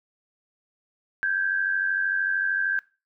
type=tone pair together; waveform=sine; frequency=1568 / 1661.2 Hz; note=G6 / G#6; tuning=0 / 0 cents; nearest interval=minor second; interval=100 cents; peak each=-23 / -28 dBFS; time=1.23-2.79 s; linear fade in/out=0 ms; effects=noise-tail reverb RT60 0.3 s tail -20 dB re dry